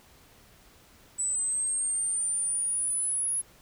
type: exponential sweep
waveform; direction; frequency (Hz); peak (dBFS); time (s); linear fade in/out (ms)
sine; up; 7902 to 10560; -26; 1.18-3.42; 20
effects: pink hiss -57 dBFS RMS until 3.61 s